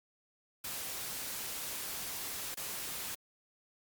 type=noise with dropouts; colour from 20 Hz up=white; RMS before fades=-40 dBFS; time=0.64-3.15 s; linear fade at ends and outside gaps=5 ms; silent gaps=2.545-2.571 s; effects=Opus 48 kbps